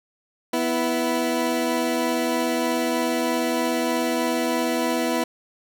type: tone pair together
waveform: 20% pulse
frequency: 246.4 / 329.6 Hz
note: B3 / E4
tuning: -4 / 0 cents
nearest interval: perfect fourth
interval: 504 cents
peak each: -19 dBFS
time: 0.53-5.24 s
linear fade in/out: 5 ms
effects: none